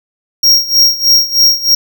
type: tone with tremolo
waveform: square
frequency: 5588 Hz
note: F8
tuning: in tune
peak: -4 dBFS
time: 0.43-1.75 s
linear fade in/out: 5 ms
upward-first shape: sine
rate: 3.2 Hz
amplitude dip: 85%
effects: none